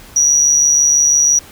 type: tone with amplitude modulation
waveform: triangle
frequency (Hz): 5800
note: F#8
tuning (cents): -35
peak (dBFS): -3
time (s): 0.16-1.39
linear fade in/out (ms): 5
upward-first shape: sine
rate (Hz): 146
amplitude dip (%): 65
effects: tanh soft clip ceiling -4 dBFS + pink hiss -39 dBFS RMS until 1.51 s